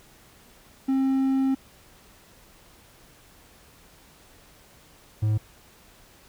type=tone pair in turn; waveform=triangle; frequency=267 / 107.41 Hz; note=C4 / A2; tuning=+35 / -41 cents; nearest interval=octave + major third; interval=1576 cents; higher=first; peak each=-18 dBFS; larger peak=neither; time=0.88-1.55 / 5.22-5.38 s; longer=first; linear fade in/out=10 ms; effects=pink hiss -54 dBFS RMS until 6.28 s